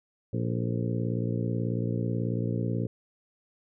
harmonic tone with a mistuned harmonic, 58.27 Hz, A#1, in tune, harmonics 2 / 3 / 4 / 5 / 6 / 7 / 8 / 9, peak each -29 / -33 / -35 / -37 / -39 / -40 / -41 / -42 dBFS, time 0.33-2.87 s, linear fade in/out 5 ms, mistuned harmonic 7, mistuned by +76 cents, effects none

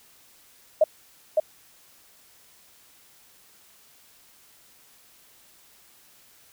sine tone with echo, 622.3 Hz, D#5, in tune, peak -13 dBFS, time 0.81-0.84 s, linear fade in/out 5 ms, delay 560 ms, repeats 1, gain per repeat -3 dB, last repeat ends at 1.4 s, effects white hiss -56 dBFS RMS until 6.52 s

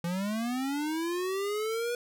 square linear sweep, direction up, 167.3 to 486 Hz, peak -30 dBFS, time 0.04-1.95 s, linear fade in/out 2 ms, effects none

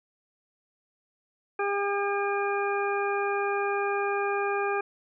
harmonic tone, 402.6 Hz, G4, 46 cents sharp, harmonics 1 / 2 / 3 / 4 / 6, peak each -28 / -31 / -33 / -34 / -36 dBFS, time 1.59-4.81 s, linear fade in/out 5 ms, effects none

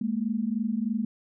sine tone pair together, 209.9 / 233.1 Hz, G#3 / A#3, +19 / 0 cents, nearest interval major second, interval 181 cents, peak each -28 dBFS, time 0.01-1.05 s, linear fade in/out 5 ms, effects none

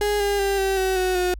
35% pulse tone with pitch steps, 413.7 / 404.5 / 395.5 / 386.7 / 378.1 / 369.6 / 361.4 Hz, G#4 / G#4 / G4 / G4 / F#4 / F#4 / F#4, -7 / -46 / +15 / -24 / +38 / -2 / -41 cents, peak -18 dBFS, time 0.01-1.34 s, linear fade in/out 2 ms, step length 190 ms, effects added 50 Hz sine -33 dBFS peak until 1.39 s

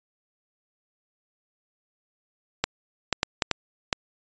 clicks, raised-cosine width 0.2 ms, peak -4 dBFS, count 6, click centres 2.64 / 3.127 / 3.231 / 3.422 / 3.513 / 3.928 s, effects resampled to 16000 Hz

